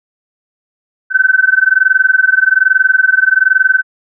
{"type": "tone with amplitude modulation", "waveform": "sine", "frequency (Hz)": 1527, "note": "G6", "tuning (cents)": -46, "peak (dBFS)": -3, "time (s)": [1.1, 3.83], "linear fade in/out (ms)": 50, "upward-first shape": "sine", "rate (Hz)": 21.2, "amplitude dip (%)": 95, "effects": []}